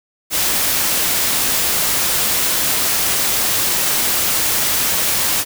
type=noise; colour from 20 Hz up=white; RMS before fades=-17 dBFS; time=0.3-5.45 s; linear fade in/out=50 ms; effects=none